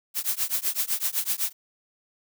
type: noise with tremolo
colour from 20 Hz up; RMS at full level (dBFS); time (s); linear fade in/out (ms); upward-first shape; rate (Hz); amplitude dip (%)
blue; -23; 0.14-1.53; 50; triangle; 7.9; 100
effects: none